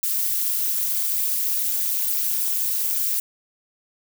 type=noise with amplitude modulation; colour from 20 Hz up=violet; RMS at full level=-19 dBFS; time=0.03-3.2 s; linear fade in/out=2 ms; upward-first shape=sine; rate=214 Hz; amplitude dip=95%; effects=none